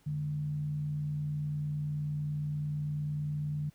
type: tone with frequency modulation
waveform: sine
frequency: 148.5 Hz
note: D3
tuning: 20 cents sharp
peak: -31 dBFS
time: 0.06-3.7 s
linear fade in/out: 10 ms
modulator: 60.1 Hz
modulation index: 0.28
effects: pink hiss -67 dBFS RMS until 3.74 s

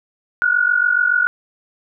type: tone pair together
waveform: sine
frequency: 1432.9 / 1480 Hz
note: F6 / F#6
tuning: +44 / 0 cents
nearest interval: minor second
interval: 56 cents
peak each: -16 dBFS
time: 0.42-1.27 s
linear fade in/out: 0 ms
effects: none

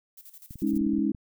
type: noise with tremolo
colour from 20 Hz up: violet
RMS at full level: -47 dBFS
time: 0.17-0.78 s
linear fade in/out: 5 ms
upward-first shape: square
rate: 12 Hz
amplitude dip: 75%
type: clicks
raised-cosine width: 5 ms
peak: -30 dBFS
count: 10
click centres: 0.509 / 0.557 / 0.62 / 0.735 / 0.766 / 0.812 / 0.866 / 0.935 / 0.985 / 1.148 s
type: chord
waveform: sine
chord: Ab suspended fourth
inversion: none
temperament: equal with one note detuned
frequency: 207.7 / 277.2 / 317.1 Hz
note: Ab3 / Db4 / Eb4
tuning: 0 / 0 / +33 cents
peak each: -27 dBFS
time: 0.62-1.12 s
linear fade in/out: 5 ms
effects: none

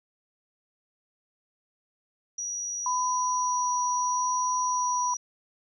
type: tone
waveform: sine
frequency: 5800 Hz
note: F#8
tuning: 35 cents flat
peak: -30 dBFS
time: 2.38-5.17 s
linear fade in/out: 5 ms
type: tone with vibrato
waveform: sine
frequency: 997 Hz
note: B5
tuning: 16 cents sharp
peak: -25 dBFS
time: 2.86-5.14 s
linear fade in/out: 2 ms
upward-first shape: sine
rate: 0.78 Hz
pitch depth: 10 cents each way
effects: none

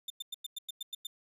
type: tone bursts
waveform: 40% pulse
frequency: 3583 Hz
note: A7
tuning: 31 cents sharp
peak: -35 dBFS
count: 9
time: 0.08-1.07 s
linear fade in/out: 5 ms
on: 22 ms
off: 99 ms
effects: none

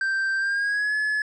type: tone with pitch glide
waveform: triangle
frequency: 1568 to 1709.9 Hz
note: G6 to A6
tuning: 0 to -50 cents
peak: -20 dBFS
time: 0.01-1.22 s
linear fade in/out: 2 ms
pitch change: +150 cents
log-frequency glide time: 0.37-0.95 s
effects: resampled to 22050 Hz

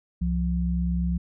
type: tone pair together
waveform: sine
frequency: 66.01 / 174.61 Hz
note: C2 / F3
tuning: +16 / 0 cents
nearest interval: octave + perfect fourth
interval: 1684 cents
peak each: -25 dBFS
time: 0.21-1.18 s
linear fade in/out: 10 ms
effects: none

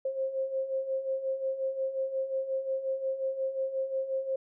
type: beating tone pair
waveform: sine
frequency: 528 / 533.6 Hz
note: C5 / C5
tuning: +16 / +34 cents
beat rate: 5.6 Hz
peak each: -36 / -30 dBFS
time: 0.05-4.36 s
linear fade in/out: 5 ms
effects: none

